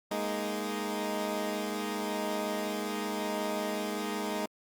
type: chord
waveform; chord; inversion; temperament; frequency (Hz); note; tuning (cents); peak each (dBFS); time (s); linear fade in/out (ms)
15% pulse; Ab suspended second; none; equal; 207.7 / 233.1 / 311.1; Ab3 / Bb3 / Eb4; 0 / 0 / 0; -28 / -32 / -30; 0.11-4.46; 5
effects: Opus 48 kbps